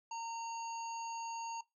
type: harmonic tone with a mistuned harmonic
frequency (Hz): 919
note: A#5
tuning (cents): -25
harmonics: 1 / 3 / 5 / 7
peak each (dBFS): -40 / -51 / -55 / -51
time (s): 0.11-1.61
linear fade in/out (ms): 5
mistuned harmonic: 7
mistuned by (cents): +42
effects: noise-tail reverb RT60 0.2 s tail -20 dB re dry